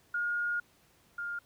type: tone pair in turn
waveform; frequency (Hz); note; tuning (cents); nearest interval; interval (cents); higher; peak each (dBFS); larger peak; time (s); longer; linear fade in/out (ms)
sine; 1427 / 1409; F6 / F6; +37 / +15; unison; 22; first; -29 / -34; first; 0.14-0.6 / 1.18-1.39; first; 5
effects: pink hiss -65 dBFS RMS until 1.45 s + high-pass 60 Hz 12 dB/octave